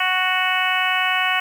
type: harmonic tone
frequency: 370 Hz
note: F#4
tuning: in tune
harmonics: 2 / 3 / 4 / 5 / 6 / 7 / 8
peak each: -25 / -25 / -25 / -25 / -25 / -25 / -25 dBFS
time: 0-1.4 s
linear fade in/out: 5 ms
effects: 7-bit